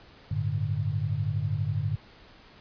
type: chord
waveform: sine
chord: G suspended second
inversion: none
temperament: just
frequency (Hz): 98 / 110.25 / 147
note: G2 / A2 / D3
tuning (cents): 0 / +4 / +2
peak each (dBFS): -30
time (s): 0.31-1.96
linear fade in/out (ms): 5
effects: pink hiss -53 dBFS RMS until 2.6 s + resampled to 11025 Hz